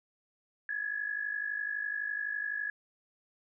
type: tone pair together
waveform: sine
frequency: 1670 / 1721.9 Hz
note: G#6 / A6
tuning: +9 / -38 cents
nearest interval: minor second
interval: 53 cents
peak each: -34 / -37 dBFS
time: 0.69-2.7 s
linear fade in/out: 2 ms
effects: none